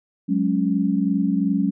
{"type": "chord", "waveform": "sine", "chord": "F# suspended second", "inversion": "none", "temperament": "equal", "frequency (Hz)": [185, 207.7, 277.2], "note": ["F#3", "G#3", "C#4"], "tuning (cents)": [0, 0, 0], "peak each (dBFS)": -22, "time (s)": [0.28, 1.71], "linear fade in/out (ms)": 20, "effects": []}